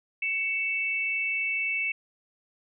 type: tone pair together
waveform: sine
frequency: 2234 / 2649 Hz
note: C#7 / E7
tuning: +13 / +8 cents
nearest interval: minor third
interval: 295 cents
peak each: -29 / -28 dBFS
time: 0.22-1.92 s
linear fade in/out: 5 ms
effects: none